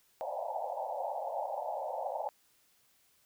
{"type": "band-pass noise", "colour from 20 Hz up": "white", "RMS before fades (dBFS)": -37, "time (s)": [0.21, 2.29], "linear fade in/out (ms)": 0, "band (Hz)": [530, 890], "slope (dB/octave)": 96, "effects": ["white hiss -69 dBFS RMS until 3.25 s"]}